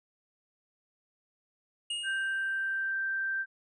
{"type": "tone with exponential decay", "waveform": "square", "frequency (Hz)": 2856, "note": "F7", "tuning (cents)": 38, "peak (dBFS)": -31, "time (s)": [1.9, 2.92], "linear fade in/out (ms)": 5, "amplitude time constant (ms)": 220}
{"type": "tone", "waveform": "sine", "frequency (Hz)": 1568, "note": "G6", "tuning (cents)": 0, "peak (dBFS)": -29, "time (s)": [2.03, 3.46], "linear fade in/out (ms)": 50}
{"effects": ["resampled to 22050 Hz"]}